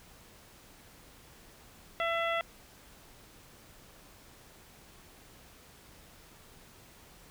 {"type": "harmonic tone", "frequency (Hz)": 670, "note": "E5", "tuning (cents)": 28, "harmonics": [1, 2, 3, 4, 5], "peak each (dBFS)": [-32, -34, -35, -40, -41], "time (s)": [2, 2.41], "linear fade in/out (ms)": 0, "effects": ["pink hiss -56 dBFS RMS until 7.3 s"]}